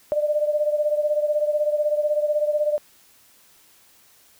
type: beating tone pair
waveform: sine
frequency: 595 / 611 Hz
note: D5 / D#5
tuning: +22 / -32 cents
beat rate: 16 Hz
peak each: -20 / -25 dBFS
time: 0.12-2.78 s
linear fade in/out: 0 ms
effects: white hiss -55 dBFS RMS until 4.39 s